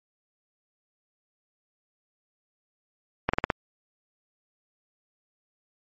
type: slowing click train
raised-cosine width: 0.5 ms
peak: -6 dBFS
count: 5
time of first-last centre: 3.29-3.502 s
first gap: 45 ms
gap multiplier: 1.11
effects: MP3 32 kbps